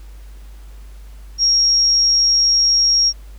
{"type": "tone", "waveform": "sine", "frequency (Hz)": 5588, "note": "F8", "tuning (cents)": 0, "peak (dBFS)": -11, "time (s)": [1.38, 3.13], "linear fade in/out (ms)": 50, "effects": ["added 50 Hz sine -34 dBFS peak until 3.38 s", "pink hiss -51 dBFS RMS until 3.38 s"]}